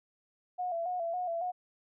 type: tone with vibrato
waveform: sine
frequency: 698 Hz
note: F5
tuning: 1 cent flat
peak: -31 dBFS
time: 0.58-1.52 s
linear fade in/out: 20 ms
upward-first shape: square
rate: 3.6 Hz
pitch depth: 65 cents each way
effects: none